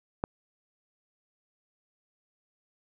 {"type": "click", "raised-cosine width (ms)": 1, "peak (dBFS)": -14, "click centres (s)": 0.239, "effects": []}